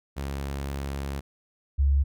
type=tone pair in turn; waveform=sawtooth / sine; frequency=69.3 / 69.58 Hz; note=C#2 / C#2; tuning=0 / +7 cents; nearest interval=unison; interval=7 cents; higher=second; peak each=-26 / -18 dBFS; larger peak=second; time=0.16-1.21 / 1.78-2.04 s; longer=first; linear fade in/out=20 ms; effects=none